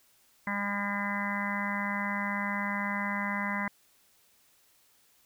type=harmonic tone; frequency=202.1 Hz; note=G#3; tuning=47 cents flat; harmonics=1 / 3 / 4 / 5 / 6 / 7 / 8 / 9 / 10; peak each=-34 / -43 / -43 / -36 / -44 / -45 / -39 / -40 / -35 dBFS; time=0.47-3.68 s; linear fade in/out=2 ms; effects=white hiss -65 dBFS RMS until 5.25 s